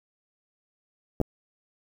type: clicks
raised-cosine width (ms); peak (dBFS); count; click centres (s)
2; -12; 2; 1.202 / 1.214
effects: 7-bit